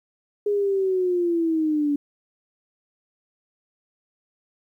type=linear sweep; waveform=sine; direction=down; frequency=415.3 to 285 Hz; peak=-19 dBFS; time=0.46-1.96 s; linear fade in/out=5 ms; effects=10-bit